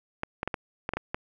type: clicks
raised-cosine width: 0.5 ms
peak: -14 dBFS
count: 8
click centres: 0.234 / 0.431 / 0.476 / 0.542 / 0.891 / 0.936 / 0.97 / 1.145 s
effects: none